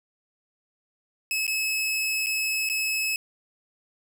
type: tone with dropouts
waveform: sawtooth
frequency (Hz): 2586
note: E7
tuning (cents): -34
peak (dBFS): -21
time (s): 1.31-3.16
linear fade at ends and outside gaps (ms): 1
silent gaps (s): 1.467-1.478 / 2.262-2.268 / 2.69-2.698
effects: none